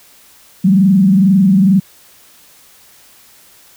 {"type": "tone with frequency modulation", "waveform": "sine", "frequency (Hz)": 191.9, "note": "G3", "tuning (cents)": -37, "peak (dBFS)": -6, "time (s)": [0.64, 1.8], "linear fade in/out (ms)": 10, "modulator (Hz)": 22.2, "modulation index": 0.72, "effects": ["white hiss -45 dBFS RMS until 3.76 s"]}